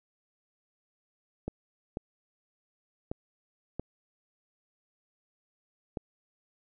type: clicks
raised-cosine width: 2 ms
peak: -20 dBFS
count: 5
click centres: 1.48 / 1.971 / 3.115 / 3.796 / 5.972 s
effects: none